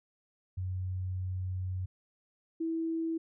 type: tone pair in turn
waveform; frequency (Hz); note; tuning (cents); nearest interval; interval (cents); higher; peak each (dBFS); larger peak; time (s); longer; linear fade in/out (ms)
sine; 92.5 / 326.8; F#2 / E4; 0 / -15; octave + minor seventh; 2185; second; -32 / -30; second; 0.57-1.86 / 2.6-3.18; first; 10
effects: none